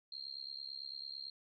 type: tone with amplitude modulation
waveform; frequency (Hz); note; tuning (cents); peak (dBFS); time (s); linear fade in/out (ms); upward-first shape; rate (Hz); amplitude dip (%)
sine; 4204; C8; +7; -39; 0.12-1.3; 5; sine; 69; 100
effects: none